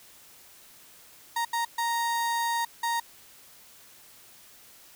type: tone bursts at uneven times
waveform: 35% pulse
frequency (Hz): 932.3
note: A#5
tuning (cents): 0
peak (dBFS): -24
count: 4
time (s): 1.36-1.45 / 1.53-1.65 / 1.78-2.65 / 2.83-3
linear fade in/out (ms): 5
effects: white hiss -53 dBFS RMS until 4.95 s